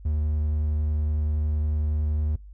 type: tone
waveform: triangle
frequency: 75.9 Hz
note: D#2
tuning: 42 cents flat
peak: -20 dBFS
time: 0.05-2.36 s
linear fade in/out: 5 ms
effects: noise-tail reverb RT60 0.2 s tail -24 dB re dry + added 50 Hz sine -41 dBFS peak until 2.53 s